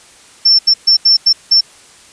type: tone bursts at uneven times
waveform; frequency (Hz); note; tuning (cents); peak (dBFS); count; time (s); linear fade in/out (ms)
sine; 5390; E8; +38; -5; 6; 0.45-0.59 / 0.67-0.74 / 0.87-0.97 / 1.05-1.17 / 1.26-1.33 / 1.51-1.61; 10
effects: white hiss -42 dBFS RMS until 2.12 s + resampled to 22050 Hz